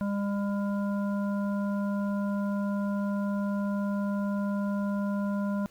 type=harmonic tone; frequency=201.4 Hz; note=G3; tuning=47 cents sharp; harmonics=1 / 3 / 5 / 7; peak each=-27 / -37 / -41 / -44 dBFS; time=0.01-5.66 s; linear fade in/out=0 ms; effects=pink hiss -59 dBFS RMS until 5.7 s